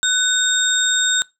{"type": "tone cluster", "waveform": "sine", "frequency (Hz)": [1498, 3682, 7540], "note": ["F#6", "A#7", "A#8"], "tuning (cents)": [21, -22, 19], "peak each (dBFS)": -19, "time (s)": [0.03, 1.22], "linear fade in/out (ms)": 0, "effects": ["noise-tail reverb RT60 0.2 s tail -21 dB re dry"]}